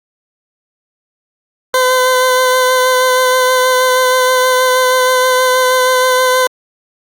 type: tone with vibrato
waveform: 20% pulse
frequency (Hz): 510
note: C5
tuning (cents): -44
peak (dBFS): -4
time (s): 1.74-6.47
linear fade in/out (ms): 2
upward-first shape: sine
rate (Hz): 6.3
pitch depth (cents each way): 15
effects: Opus 48 kbps